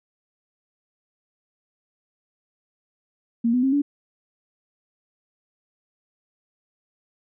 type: tone with pitch steps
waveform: sine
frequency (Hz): 232.6 / 249.3 / 267.2 / 286.4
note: A#3 / B3 / C4 / D4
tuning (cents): -4 / +16 / +36 / -43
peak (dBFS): -17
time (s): 3.44-3.82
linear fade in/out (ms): 10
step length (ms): 95
effects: none